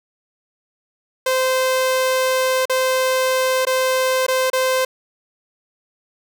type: tone with dropouts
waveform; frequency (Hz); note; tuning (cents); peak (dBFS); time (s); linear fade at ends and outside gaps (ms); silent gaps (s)
sawtooth; 518; C5; -17; -12; 1.26-4.85; 5; 2.655-2.696 / 3.652-3.668 / 4.266-4.282 / 4.501-4.531
effects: none